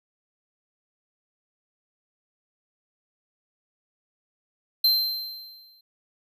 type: tone with exponential decay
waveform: square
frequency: 4122 Hz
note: C8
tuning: 27 cents flat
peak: -16 dBFS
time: 4.84-5.81 s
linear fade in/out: 5 ms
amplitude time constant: 210 ms
effects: none